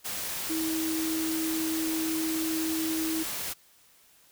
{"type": "tone in noise", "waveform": "sine", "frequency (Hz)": 320.8, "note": "E4", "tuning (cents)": -47, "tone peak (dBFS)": -28, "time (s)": [0.49, 3.24], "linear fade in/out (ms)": 20, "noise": "white", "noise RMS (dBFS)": -34, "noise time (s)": [0.04, 3.54], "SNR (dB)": 3, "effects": ["white hiss -60 dBFS RMS until 4.31 s"]}